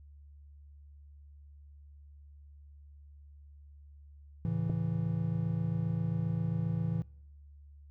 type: chord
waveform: triangle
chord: A major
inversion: none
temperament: just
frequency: 110 / 137.5 / 165 Hz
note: A2 / C#3 / E3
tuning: 0 / -14 / +2 cents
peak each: -32 / -36 / -30 dBFS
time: 4.45-7.02 s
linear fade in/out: 0 ms
type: clicks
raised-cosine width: 2 ms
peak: -28 dBFS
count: 2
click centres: 4.697 / 4.7 s
effects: noise-tail reverb RT60 0.9 s tail -25 dB re dry + added 72 Hz sine -51 dBFS peak until 7.9 s